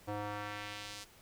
square tone with band-pass filter sweep, 103.83 Hz, G#2, in tune, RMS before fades -42 dBFS, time 0.07-1.05 s, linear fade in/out 20 ms, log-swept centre 620 to 6100 Hz, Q 0.95, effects pink hiss -60 dBFS RMS until 1.21 s

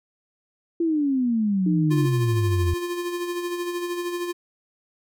sine exponential sweep, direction down, 342.9 to 82.2 Hz, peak -19 dBFS, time 0.8-2.74 s, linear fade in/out 5 ms
sine tone, 306.8 Hz, D#4, 24 cents flat, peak -22 dBFS, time 1.66-2.06 s, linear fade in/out 5 ms
square tone with tremolo, 350 Hz, F4, 4 cents sharp, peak -25 dBFS, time 1.9-4.33 s, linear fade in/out 20 ms, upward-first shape sine, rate 13 Hz, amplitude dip 45%
effects none

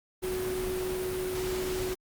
sine tone in noise, 370 Hz, F#4, in tune, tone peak -30 dBFS, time 0.22-1.95 s, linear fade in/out 20 ms, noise pink, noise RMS -37 dBFS, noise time 0.22-1.95 s, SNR +4 dB, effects Opus 32 kbps

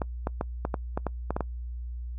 clicks, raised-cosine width 1 ms, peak -14 dBFS, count 10, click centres 0.018 / 0.271 / 0.411 / 0.651 / 0.742 / 0.975 / 1.067 / 1.306 / 1.365 / 1.407 s, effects noise-tail reverb RT60 0.1 s tail -26 dB re dry + added 60 Hz sine -33 dBFS peak until 2.18 s

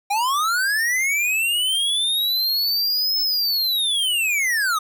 square linear two-way sweep, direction up then down, 784 to 5260 to 1211 Hz, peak -19 dBFS, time 0.1-4.79 s, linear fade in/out 10 ms, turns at 3.21 s, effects 9-bit

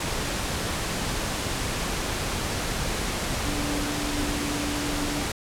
sine tone in noise, 291.7 Hz, D4, 12 cents flat, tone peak -30 dBFS, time 3.45-5.23 s, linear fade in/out 5 ms, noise pink, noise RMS -28 dBFS, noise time 0-5.32 s, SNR -5 dB, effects low-pass 10000 Hz 12 dB/octave

